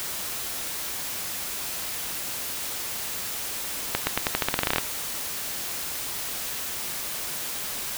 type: accelerating click train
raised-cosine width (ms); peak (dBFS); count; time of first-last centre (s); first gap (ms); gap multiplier
0.3; -5; 15; 3.95-4.783; 120; 0.88
effects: white hiss -32 dBFS RMS until 7.97 s